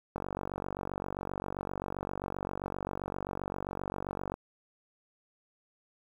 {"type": "click train", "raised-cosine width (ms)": 1, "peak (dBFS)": -21, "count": 200, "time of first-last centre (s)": [0.16, 4.341], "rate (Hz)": 47.6, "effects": ["9-bit"]}